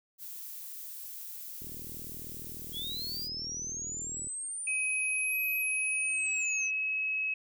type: noise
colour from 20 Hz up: violet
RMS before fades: -43 dBFS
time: 0.18-3.29 s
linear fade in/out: 50 ms
type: click train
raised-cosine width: 3 ms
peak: -35 dBFS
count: 107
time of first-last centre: 1.62-4.27 s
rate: 40 Hz
type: linear two-way sweep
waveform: sine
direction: up then down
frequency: 3248 to 11840 to 5850 Hz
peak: -35 dBFS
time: 2.72-6.71 s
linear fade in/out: 50 ms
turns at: 5.51 s
type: tone with pitch glide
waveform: sine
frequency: 2532 to 2566 Hz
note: D#7 to E7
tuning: +30 to -47 cents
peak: -29 dBFS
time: 4.67-7.34 s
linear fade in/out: 5 ms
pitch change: +23 cents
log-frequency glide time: 5.48-6.45 s
effects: none